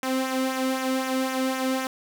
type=tone with flanger; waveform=sawtooth; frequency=261.4 Hz; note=C4; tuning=1 cent flat; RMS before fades=-26 dBFS; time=0.03-1.87 s; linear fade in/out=2 ms; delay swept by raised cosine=0.22 to 1.22 ms; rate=3.9 Hz; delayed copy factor=-0.6; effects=none